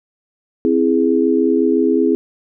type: chord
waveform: sine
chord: C augmented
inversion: none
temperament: equal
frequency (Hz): 261.6 / 329.6 / 415.3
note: C4 / E4 / G#4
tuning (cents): 0 / 0 / 0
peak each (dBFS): -16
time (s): 0.65-2.15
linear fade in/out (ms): 0
effects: none